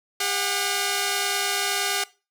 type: tone pair together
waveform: 5% pulse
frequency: 400.7 / 731 Hz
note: G4 / F#5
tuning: +38 / -21 cents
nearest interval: minor seventh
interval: 1041 cents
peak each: -15 / -14 dBFS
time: 0.2-2.04 s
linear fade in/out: 5 ms
effects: noise-tail reverb RT60 0.3 s tail -20 dB re dry